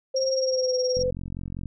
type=tone with pitch glide; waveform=sine; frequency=529 to 505.4 Hz; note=C5 to B4; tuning=+19 to +40 cents; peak=-22 dBFS; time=0.14-1.11 s; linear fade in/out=10 ms; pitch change=-79 cents; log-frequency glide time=0.31-0.76 s
type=tone with tremolo; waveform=sine; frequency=5588 Hz; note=F8; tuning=in tune; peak=-25 dBFS; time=0.16-1.03 s; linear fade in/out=5 ms; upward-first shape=sine; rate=19 Hz; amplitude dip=90%
type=click train; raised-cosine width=5 ms; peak=-22 dBFS; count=32; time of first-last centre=0.97-1.657 s; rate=45.1 Hz
effects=none